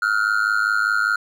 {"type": "tone with amplitude modulation", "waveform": "triangle", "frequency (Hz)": 1418, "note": "F6", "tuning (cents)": 26, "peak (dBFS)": -11, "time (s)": [0.02, 1.16], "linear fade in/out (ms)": 5, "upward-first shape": "sine", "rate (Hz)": 105, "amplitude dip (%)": 95, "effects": []}